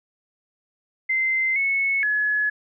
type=tone with pitch steps; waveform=sine; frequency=2075 / 2200 / 1698 Hz; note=C7 / C#7 / G#6; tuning=-15 / -14 / +38 cents; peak=-19 dBFS; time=1.09-2.5 s; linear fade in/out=10 ms; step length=470 ms; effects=none